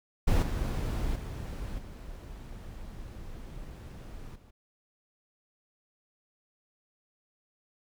brown noise with level steps, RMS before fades -24 / -31 / -37 / -43 / -53 dBFS, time 0.27-4.51 s, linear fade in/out 10 ms, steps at 0.42 / 1.15 / 1.78 / 4.35 s, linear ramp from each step 10 ms, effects none

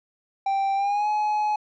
triangle tone with pitch glide, 784 to 845.1 Hz, G5 to G#5, 0 to +30 cents, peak -19 dBFS, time 0.46-1.56 s, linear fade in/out 5 ms, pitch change +130 cents, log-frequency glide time 0.75-1.08 s, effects resampled to 16000 Hz

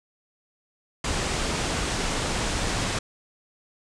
pink low-pass noise, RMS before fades -27 dBFS, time 1.04-2.99 s, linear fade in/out 5 ms, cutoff 9100 Hz, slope 48 dB/octave, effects none

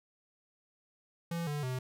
square tone with pitch steps, 168.9 / 147.04 / 128 Hz, E3 / D3 / C3, +42 / +2 / -38 cents, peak -34 dBFS, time 1.31-1.79 s, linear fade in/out 5 ms, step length 160 ms, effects none

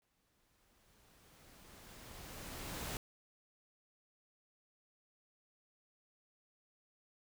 pink noise with exponential growth, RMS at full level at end -41 dBFS, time 0.02-2.97 s, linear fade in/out 1 ms, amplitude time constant 640 ms, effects none

